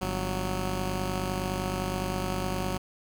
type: tone pair together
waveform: 10% pulse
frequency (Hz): 49.74 / 185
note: G1 / F#3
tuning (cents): +26 / 0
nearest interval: octave + major seventh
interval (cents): 2274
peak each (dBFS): -23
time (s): 0.01-2.78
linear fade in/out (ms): 10
effects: none